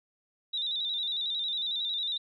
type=tone with vibrato; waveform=sine; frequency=3729 Hz; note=A#7; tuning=in tune; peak=-29 dBFS; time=0.53-2.18 s; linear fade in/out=10 ms; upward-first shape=square; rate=11 Hz; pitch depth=62 cents each way; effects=none